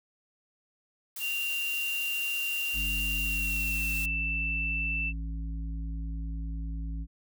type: noise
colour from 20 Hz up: blue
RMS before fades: -38 dBFS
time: 1.16-4.06 s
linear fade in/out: 5 ms
type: tone with pitch glide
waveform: sine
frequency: 2775 to 2659 Hz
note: F7 to E7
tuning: -12 to +14 cents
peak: -29 dBFS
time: 1.19-5.13 s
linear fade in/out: 50 ms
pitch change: -74 cents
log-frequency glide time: 3.17-4.12 s
type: harmonic tone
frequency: 55 Hz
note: A1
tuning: in tune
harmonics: 1 / 3 / 5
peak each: -32 / -42 / -46 dBFS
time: 2.73-7.07 s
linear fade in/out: 50 ms
effects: none